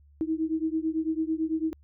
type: beating tone pair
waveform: sine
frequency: 315.4 / 324.4 Hz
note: D#4 / E4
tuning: +24 / -28 cents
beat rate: 9 Hz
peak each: -28 / -29 dBFS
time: 0.21-1.73 s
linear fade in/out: 0 ms
effects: added 72 Hz sine -54 dBFS peak until 1.83 s